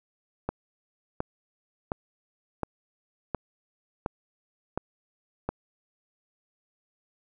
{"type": "click train", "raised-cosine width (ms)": 1, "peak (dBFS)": -14, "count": 8, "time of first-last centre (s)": [0.49, 5.49], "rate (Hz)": 1.4, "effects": []}